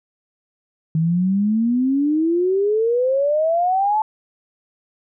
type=exponential sweep; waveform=sine; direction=up; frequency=156.6 to 880 Hz; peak=-15 dBFS; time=0.95-4.02 s; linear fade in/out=2 ms; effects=none